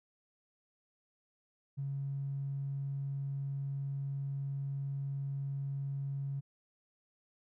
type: tone with tanh clipping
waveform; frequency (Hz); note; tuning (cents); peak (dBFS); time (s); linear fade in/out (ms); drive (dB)
triangle; 138.5; C#3; -1; -34; 1.77-6.41; 20; 2
effects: none